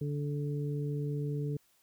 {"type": "harmonic tone", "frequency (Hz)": 145.3, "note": "D3", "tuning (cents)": -18, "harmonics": [1, 2, 3], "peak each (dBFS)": [-32, -41, -40], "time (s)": [0.01, 1.57], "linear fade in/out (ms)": 5, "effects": ["white hiss -69 dBFS RMS until 1.82 s"]}